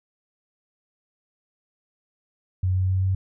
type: tone with pitch steps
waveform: sine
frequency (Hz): 92.5 / 93.25 / 94.01 / 94.77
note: F#2 / F#2 / F#2 / F#2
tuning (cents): 0 / +14 / +28 / +42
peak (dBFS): -19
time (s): 2.63-3.15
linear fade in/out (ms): 5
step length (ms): 130
effects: none